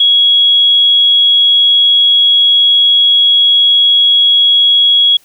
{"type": "tone", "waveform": "sine", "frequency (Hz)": 3327, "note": "G#7", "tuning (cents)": 2, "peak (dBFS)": -5, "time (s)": [0, 5.17], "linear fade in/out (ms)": 5, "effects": ["white hiss -49 dBFS RMS until 5.24 s"]}